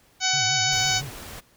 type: harmonic tone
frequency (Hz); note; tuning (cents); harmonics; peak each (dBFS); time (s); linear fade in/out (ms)
751; F#5; +26; 1 / 2 / 3 / 4 / 5 / 6 / 7 / 8 / 9; -29 / -29 / -29 / -29 / -29 / -29 / -29 / -29 / -29; 0.2-1.02; 50
type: tone with vibrato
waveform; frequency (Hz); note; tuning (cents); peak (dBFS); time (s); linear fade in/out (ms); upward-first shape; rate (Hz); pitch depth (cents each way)
triangle; 123.47; B2; 0; -31; 0.33-1.1; 10; sine; 6; 270
type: noise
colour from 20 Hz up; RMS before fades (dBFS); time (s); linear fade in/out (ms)
pink; -39; 0.71-1.41; 20
effects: pink hiss -59 dBFS RMS until 1.56 s